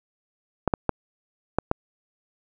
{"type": "clicks", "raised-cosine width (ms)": 1, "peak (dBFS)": -6, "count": 5, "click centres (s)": [0.677, 0.738, 0.893, 1.586, 1.714], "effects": []}